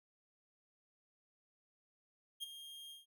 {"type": "tone with ADSR envelope", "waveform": "45% pulse", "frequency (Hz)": 3224, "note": "G7", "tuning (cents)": 48, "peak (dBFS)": -38, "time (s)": [2.4, 3.06], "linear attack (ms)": 31, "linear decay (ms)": 17, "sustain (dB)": -11, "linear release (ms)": 150, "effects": []}